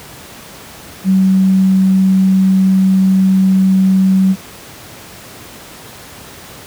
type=tone; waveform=sine; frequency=190 Hz; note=F#3; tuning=46 cents sharp; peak=-7 dBFS; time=1.04-4.36 s; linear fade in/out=50 ms; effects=pink hiss -34 dBFS RMS until 6.66 s + high-pass 80 Hz 12 dB/octave